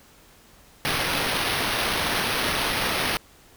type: noise with sample-and-hold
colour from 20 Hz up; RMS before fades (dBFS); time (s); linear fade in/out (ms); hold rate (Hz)
violet; -25; 0.85-3.17; 0; 7350
effects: pink hiss -53 dBFS RMS until 3.56 s